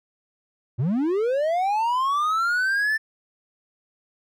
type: linear sweep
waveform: triangle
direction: up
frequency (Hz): 105.2 to 1783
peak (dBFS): -18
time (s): 0.78-2.98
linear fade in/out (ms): 20
effects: none